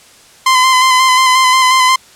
sawtooth tone with vibrato, 1030 Hz, C6, 28 cents flat, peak -3 dBFS, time 0.46-1.96 s, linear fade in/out 5 ms, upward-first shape square, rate 5.6 Hz, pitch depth 23 cents each way, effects white hiss -42 dBFS RMS until 2.15 s + low-pass 9000 Hz 12 dB/octave

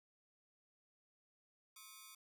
5% pulse ring-modulated tone, 1174.7 Hz, D6, in tune, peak -40 dBFS, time 1.76-2.15 s, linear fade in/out 5 ms, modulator 108 Hz, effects none

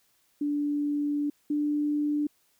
sine tone pair in turn, 291.5 / 295.2 Hz, D4 / D4, -13 / +9 cents, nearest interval unison, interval 22 cents, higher second, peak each -25 / -24 dBFS, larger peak second, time 0.41-1.3 / 1.5-2.27 s, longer first, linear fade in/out 5 ms, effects white hiss -68 dBFS RMS until 2.59 s

